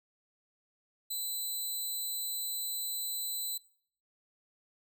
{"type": "tone", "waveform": "5% pulse", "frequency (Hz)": 4005, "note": "B7", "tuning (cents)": 23, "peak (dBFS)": -27, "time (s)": [1.1, 3.58], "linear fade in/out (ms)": 10, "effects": ["noise-tail reverb RT60 0.6 s tail -21 dB re dry"]}